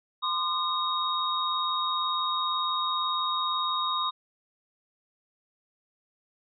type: tone cluster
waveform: sine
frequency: 1036 / 1214 / 3754 Hz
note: C6 / D#6 / A#7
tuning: -17 / -43 / +11 cents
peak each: -30 dBFS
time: 0.22-4.11 s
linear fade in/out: 20 ms
effects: none